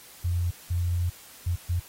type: tone bursts at uneven times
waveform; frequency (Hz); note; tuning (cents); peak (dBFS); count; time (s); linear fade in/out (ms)
sine; 87.31; F2; 0; -23; 4; 0.24-0.51 / 0.7-1.1 / 1.46-1.56 / 1.69-1.8; 10
effects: white hiss -49 dBFS RMS until 1.88 s + AAC 48 kbps